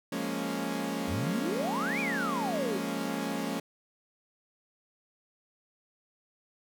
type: chord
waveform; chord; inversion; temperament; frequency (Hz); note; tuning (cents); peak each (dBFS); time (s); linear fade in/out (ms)
sawtooth; Bb minor seventh; second; equal with one note detuned; 174.61 / 207.7 / 231.2 / 277.2; F3 / Ab3 / Bb3 / Db4; 0 / 0 / -14 / 0; -35 / -33 / -33 / -31; 0.12-3.6; 5
type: exponential two-way sweep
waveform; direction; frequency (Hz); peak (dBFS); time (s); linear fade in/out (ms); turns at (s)
sine; up then down; 73.42 to 2489 to 338.2; -31; 1.07-2.81; 50; 2
effects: none